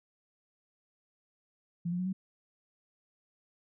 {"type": "tone with pitch steps", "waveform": "sine", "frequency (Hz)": [171.6, 177.24, 183.07, 189.09], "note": ["F3", "F3", "F#3", "F#3"], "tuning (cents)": [-30, 26, -18, 38], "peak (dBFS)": -30, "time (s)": [1.85, 2.13], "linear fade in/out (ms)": 10, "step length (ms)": 70, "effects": []}